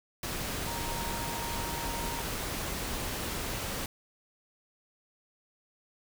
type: tone in noise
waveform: sine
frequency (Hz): 932.3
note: A#5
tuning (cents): 0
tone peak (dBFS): -39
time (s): 0.67-2.22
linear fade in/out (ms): 2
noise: pink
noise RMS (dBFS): -35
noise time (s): 0.23-3.86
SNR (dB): -7
effects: none